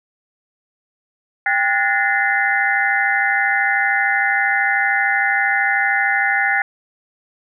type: tone cluster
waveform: sine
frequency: 793 / 1452 / 1718 / 1831 / 2056 Hz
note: G5 / F#6 / A6 / A#6 / C7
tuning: +20 / -33 / -42 / -32 / -31 cents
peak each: -21 dBFS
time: 1.46-6.62 s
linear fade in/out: 2 ms
effects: none